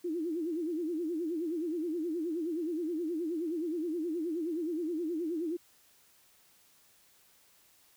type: tone with vibrato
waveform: sine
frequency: 329.6 Hz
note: E4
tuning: in tune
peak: -31 dBFS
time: 0.04-5.57 s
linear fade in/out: 10 ms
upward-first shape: sine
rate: 9.5 Hz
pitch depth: 140 cents each way
effects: white hiss -64 dBFS RMS until 7.96 s